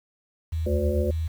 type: tone with vibrato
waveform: sine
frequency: 80.7 Hz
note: E2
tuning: 36 cents flat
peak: -24 dBFS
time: 0.52-1.28 s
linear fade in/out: 10 ms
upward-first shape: triangle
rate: 18 Hz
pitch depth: 8 cents each way
type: harmonic tone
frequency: 72.5 Hz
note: D2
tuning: 22 cents flat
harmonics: 1 / 3 / 5 / 7 / 8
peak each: -29 / -31 / -29 / -29 / -31 dBFS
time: 0.66-1.11 s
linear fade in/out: 5 ms
effects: 8-bit